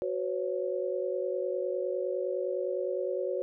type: chord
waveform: sine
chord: F# suspended fourth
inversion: none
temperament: equal with one note detuned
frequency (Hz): 370 / 504.6 / 554.4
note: F#4 / B4 / C#5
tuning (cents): 0 / +37 / 0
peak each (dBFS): -33 / -34 / -33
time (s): 0.02-3.42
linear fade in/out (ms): 0
effects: none